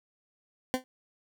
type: tone with exponential decay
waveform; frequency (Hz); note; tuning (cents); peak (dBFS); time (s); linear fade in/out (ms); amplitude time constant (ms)
20% pulse; 256.9; C4; -32; -17; 0.74-0.84; 0; 21
effects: none